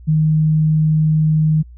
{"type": "tone", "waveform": "sine", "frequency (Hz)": 155.56, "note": "D#3", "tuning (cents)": 0, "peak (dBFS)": -11, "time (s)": [0.07, 1.63], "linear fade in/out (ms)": 20, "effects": ["added 60 Hz sine -36 dBFS peak until 1.77 s"]}